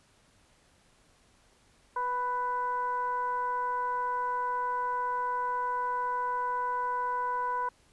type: tone with frequency modulation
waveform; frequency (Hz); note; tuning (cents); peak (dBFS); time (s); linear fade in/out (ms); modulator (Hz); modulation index
sine; 991; B5; +6; -28; 1.96-7.69; 5; 499; 0.57
effects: pink hiss -64 dBFS RMS until 7.92 s + resampled to 24000 Hz